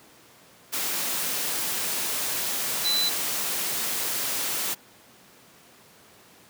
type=tone in noise; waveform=sine; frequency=4000 Hz; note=B7; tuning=21 cents sharp; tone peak=-22 dBFS; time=2.84-3.1 s; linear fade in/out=20 ms; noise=white; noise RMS=-28 dBFS; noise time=0.72-4.75 s; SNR=+3 dB; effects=pink hiss -53 dBFS RMS until 6.49 s + high-pass 150 Hz 12 dB/octave